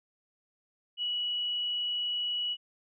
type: tone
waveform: sine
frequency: 2932 Hz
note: F#7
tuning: 16 cents flat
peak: -29 dBFS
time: 0.97-2.57 s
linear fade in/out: 50 ms
effects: none